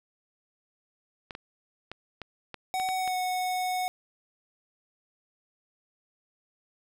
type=clicks; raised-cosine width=0.3 ms; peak=-22 dBFS; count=8; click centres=1.308 / 1.351 / 1.916 / 2.217 / 2.543 / 2.799 / 2.889 / 3.077 s
type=tone with pitch glide; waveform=square; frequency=750 to 735.4 Hz; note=F#5 to F#5; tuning=+23 to -11 cents; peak=-28 dBFS; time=2.74-3.88 s; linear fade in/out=0 ms; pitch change=-34 cents; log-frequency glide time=2.95-3.16 s
effects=none